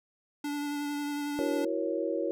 square tone with vibrato, 290.4 Hz, D4, 19 cents flat, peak -32 dBFS, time 0.44-1.65 s, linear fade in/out 5 ms, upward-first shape sine, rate 11 Hz, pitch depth 15 cents each way
sine chord, F# dominant seventh, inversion third, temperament equal with one note detuned, 329.6 / 370 / 471.6 / 554.4 Hz, E4 / F#4 / A#4 / C#5, 0 / 0 / +20 / 0 cents, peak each -33 / -35 / -34 / -33 dBFS, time 1.39-2.31 s, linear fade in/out 0 ms
effects none

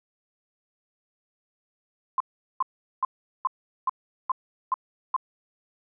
sine tone bursts, 1044 Hz, C6, 4 cents flat, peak -20 dBFS, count 8, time 2.18-5.164 s, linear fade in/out 2 ms, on 23 ms, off 400 ms, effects none

